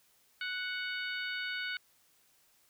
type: harmonic tone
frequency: 740 Hz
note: F#5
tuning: in tune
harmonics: 2 / 3 / 4 / 5 / 6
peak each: -37 / -41 / -43 / -45 / -47 dBFS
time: 0.41-1.77 s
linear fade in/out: 2 ms
effects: white hiss -68 dBFS RMS until 2.69 s